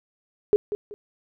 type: tone with echo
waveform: sine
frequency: 415.3 Hz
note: G#4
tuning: in tune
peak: -13 dBFS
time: 0.53-0.56 s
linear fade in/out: 0 ms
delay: 190 ms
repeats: 2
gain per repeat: -11 dB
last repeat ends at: 0.94 s
effects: none